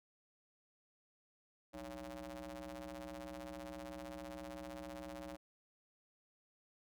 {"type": "ring-modulated tone", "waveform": "sawtooth", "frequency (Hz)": 126.2, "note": "B2", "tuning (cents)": 38, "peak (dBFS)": -39, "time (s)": [1.73, 5.37], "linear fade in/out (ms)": 20, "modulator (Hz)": 434, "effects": []}